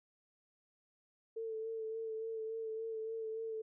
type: tone with vibrato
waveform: sine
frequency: 445.4 Hz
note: A4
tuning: 21 cents sharp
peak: -38 dBFS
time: 1.36-3.62 s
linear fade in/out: 10 ms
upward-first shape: sine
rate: 3.5 Hz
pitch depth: 25 cents each way
effects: none